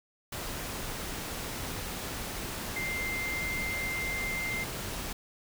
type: tone in noise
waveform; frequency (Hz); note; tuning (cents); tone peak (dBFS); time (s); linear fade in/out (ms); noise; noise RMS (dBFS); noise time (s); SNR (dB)
sine; 2093; C7; 0; -32; 2.76-4.64; 5; pink; -37; 0.32-5.13; +2
effects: none